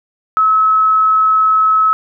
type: tone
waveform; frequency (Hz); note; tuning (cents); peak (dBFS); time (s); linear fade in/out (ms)
sine; 1291; E6; -37; -8; 0.37-1.93; 0
effects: none